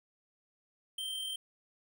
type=tone with amplitude modulation; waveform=square; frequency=3136 Hz; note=G7; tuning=in tune; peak=-35 dBFS; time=0.98-1.36 s; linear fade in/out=5 ms; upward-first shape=sine; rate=40.9 Hz; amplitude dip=35%; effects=none